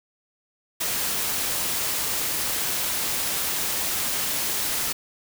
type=noise; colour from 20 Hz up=white; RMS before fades=-26 dBFS; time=0.8-4.93 s; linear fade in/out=10 ms; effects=none